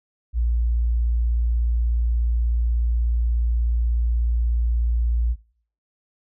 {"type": "tone", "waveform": "sine", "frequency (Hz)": 58.27, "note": "A#1", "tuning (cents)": 0, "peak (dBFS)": -18, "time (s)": [0.33, 5.36], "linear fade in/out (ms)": 50, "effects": ["noise-tail reverb RT60 0.5 s tail -19 dB re dry"]}